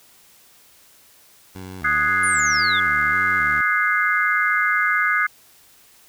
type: tone with vibrato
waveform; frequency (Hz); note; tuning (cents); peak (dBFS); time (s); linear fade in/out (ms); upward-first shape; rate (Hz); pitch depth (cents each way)
15% pulse; 83.5; E2; +23; -27; 1.55-3.61; 5; square; 1.9; 190
type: chord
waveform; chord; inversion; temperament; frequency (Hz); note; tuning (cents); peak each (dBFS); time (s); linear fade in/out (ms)
sine; Ab dominant seventh; second; equal; 1244.5 / 1480 / 1661.2 / 2093; Eb6 / Gb6 / Ab6 / C7; 0 / 0 / 0 / 0; -22; 1.84-5.27; 10
type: exponential sweep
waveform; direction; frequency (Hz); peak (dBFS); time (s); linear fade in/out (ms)
sine; down; 10000 to 3346; -23; 2.23-2.8; 5
effects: white hiss -52 dBFS RMS until 6.08 s